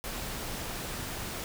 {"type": "noise", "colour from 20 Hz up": "pink", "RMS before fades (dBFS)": -37, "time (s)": [0.04, 1.44], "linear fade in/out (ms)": 0, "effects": []}